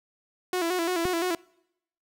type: tone with vibrato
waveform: sawtooth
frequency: 349.2 Hz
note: F4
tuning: in tune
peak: -21 dBFS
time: 0.53-1.35 s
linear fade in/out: 2 ms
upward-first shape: square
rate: 5.8 Hz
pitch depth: 76 cents each way
type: click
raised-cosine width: 3 ms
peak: -19 dBFS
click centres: 1.054 s
effects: noise-tail reverb RT60 0.8 s tail -25 dB re dry